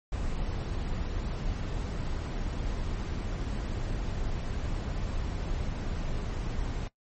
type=noise; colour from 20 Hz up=brown; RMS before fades=-32 dBFS; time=0.12-6.88 s; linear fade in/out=5 ms; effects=noise-tail reverb RT60 0.1 s tail -18 dB re dry + MP3 32 kbps